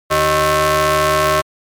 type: ring-modulated tone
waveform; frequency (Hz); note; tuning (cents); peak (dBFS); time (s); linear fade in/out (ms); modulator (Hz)
sawtooth; 233.1; A#3; 0; -5; 0.1-1.42; 20; 853
effects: MP3 96 kbps